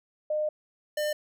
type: tone pair in turn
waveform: sine / square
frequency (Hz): 609 / 601.3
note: D#5 / D5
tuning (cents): -37 / +41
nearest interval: unison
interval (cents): 22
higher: first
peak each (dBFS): -25 / -27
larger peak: first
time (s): 0.3-0.49 / 0.97-1.13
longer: first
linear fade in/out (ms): 5
effects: none